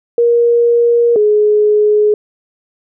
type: tone pair in turn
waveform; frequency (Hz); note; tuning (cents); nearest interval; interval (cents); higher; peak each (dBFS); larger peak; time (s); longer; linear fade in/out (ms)
sine; 472.4 / 420.9; A#4 / G#4; +23 / +23; major second; 200; first; -7; neither; 0.18-1.16 / 1.16-2.14; neither; 2
effects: none